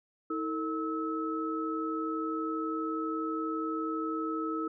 sine tone cluster, 318.9 / 451.1 / 1296 Hz, D#4 / A4 / E6, +43 / +43 / -30 cents, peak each -33 / -38 / -35 dBFS, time 0.3-4.68 s, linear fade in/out 5 ms, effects none

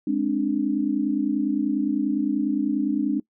sine tone cluster, 209.8 / 266.9 / 296.9 Hz, G#3 / C4 / D4, +18 / +35 / +19 cents, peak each -27 / -25 / -23 dBFS, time 0.07-3.2 s, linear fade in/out 5 ms, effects noise-tail reverb RT60 0.1 s tail -22 dB re dry

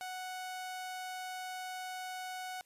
sawtooth tone, 740 Hz, F#5, in tune, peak -36 dBFS, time 0.01-2.61 s, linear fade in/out 0 ms, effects white hiss -70 dBFS RMS until 2.65 s + resampled to 32000 Hz

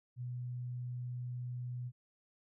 sine tone, 123.47 Hz, B2, in tune, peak -38 dBFS, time 0.16-1.92 s, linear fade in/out 50 ms, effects none

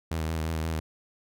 sawtooth tone with vibrato, 80.2 Hz, E2, 47 cents flat, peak -24 dBFS, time 0.11-0.8 s, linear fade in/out 5 ms, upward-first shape triangle, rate 5.7 Hz, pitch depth 41 cents each way, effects none

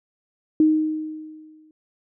sine tone with exponential decay, 311.1 Hz, D#4, in tune, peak -11 dBFS, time 0.6-1.71 s, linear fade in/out 2 ms, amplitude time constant 240 ms, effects none

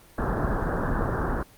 pink low-pass noise, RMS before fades -26 dBFS, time 0.18-1.43 s, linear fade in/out 5 ms, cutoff 1700 Hz, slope 96 dB/octave, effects pink hiss -53 dBFS RMS until 1.57 s + Opus 32 kbps

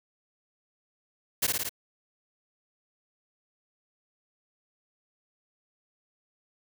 white noise with echo, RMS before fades -25 dBFS, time 1.42-1.47 s, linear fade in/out 10 ms, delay 56 ms, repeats 4, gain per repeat -2 dB, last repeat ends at 1.694 s, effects none

